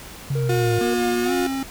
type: linear sweep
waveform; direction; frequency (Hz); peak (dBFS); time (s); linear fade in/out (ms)
sine; down; 140 to 108.3; -20; 0.3-0.79; 5
type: tone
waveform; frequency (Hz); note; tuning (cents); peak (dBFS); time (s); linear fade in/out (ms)
triangle; 466.2; A#4; 0; -24; 0.35-0.94; 5
type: tone with vibrato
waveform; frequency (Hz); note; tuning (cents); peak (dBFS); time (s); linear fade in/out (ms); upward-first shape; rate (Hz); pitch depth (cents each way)
35% pulse; 358.5; F4; +45; -19; 0.49-1.47; 5; triangle; 3; 10
type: tone with pitch glide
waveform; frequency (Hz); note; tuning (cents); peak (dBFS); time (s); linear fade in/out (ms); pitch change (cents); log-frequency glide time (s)
square; 239.7 to 269.1; A#3 to C4; +48 to +49; -24; 0.81-1.63; 2; +201; 1.23-1.33
effects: pink hiss -39 dBFS RMS until 1.7 s